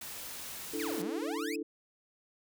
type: noise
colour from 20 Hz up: white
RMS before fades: -43 dBFS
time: 0.01-1.02 s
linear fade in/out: 5 ms
type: chord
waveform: sine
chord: D suspended second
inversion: none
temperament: equal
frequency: 293.7 / 329.6 / 440 Hz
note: D4 / E4 / A4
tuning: 0 / 0 / 0 cents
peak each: -38 dBFS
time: 0.73-1.63 s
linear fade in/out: 10 ms
type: exponential two-way sweep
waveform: sawtooth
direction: down then up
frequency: 2664 to 164.9 to 2664 Hz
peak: -35 dBFS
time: 0.79-1.56 s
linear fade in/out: 5 ms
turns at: 1.01 s
effects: none